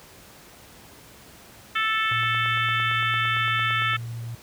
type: harmonic tone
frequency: 440 Hz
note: A4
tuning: in tune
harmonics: 3 / 4 / 5 / 6 / 7 / 8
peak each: -25 / -27 / -29 / -31 / -32 / -33 dBFS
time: 1.75-3.97 s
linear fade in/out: 10 ms
type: tone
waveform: sine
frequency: 116.54 Hz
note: A#2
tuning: in tune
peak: -30 dBFS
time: 2.11-4.35 s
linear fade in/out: 5 ms
type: click train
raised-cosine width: 0.5 ms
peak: -24 dBFS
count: 17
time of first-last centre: 2.12-3.934 s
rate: 8.82 Hz
effects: pink hiss -48 dBFS RMS until 4.42 s + high-pass 60 Hz 12 dB/octave